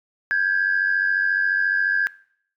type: tone pair together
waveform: sine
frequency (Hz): 1586 / 1680.3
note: G6 / G#6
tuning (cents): +20 / +20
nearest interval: minor second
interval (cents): 100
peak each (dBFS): -20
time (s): 0.31-2.07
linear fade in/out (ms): 0
effects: noise-tail reverb RT60 0.6 s tail -22 dB re dry + tanh soft clip ceiling -11 dBFS